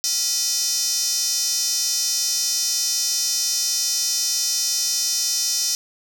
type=tone with high-pass filter; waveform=square; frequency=277.2 Hz; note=C#4; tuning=in tune; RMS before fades=-22 dBFS; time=0.04-5.75 s; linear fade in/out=0 ms; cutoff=5500 Hz; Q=4.7; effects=none